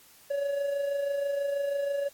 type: tone with amplitude modulation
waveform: triangle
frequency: 564 Hz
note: C#5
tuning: 30 cents sharp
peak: -23 dBFS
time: 0.3-2.09 s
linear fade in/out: 10 ms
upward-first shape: sine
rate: 26.2 Hz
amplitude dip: 45%
effects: white hiss -56 dBFS RMS until 2.13 s + AAC 64 kbps